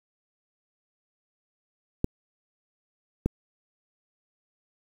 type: clicks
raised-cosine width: 3 ms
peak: -10 dBFS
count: 2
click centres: 2.044 / 3.26 s
effects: 7-bit